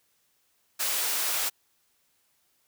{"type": "high-pass noise", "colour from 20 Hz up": "white", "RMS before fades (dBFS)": -28, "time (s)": [0.79, 1.5], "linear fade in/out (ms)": 20, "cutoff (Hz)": 510, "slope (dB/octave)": 12, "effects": ["white hiss -70 dBFS RMS until 2.67 s"]}